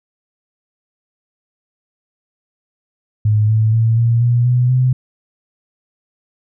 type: tone with pitch steps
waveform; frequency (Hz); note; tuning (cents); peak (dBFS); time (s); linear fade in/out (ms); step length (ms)
sine; 106.6 / 109.85 / 113.2 / 116.65 / 120.21 / 123.87 / 127.65; G#2 / A2 / A2 / A#2 / B2 / B2 / C3; +46 / -2 / +50 / +2 / -46 / +6 / -42; -10; 3.25-4.93; 5; 240
effects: none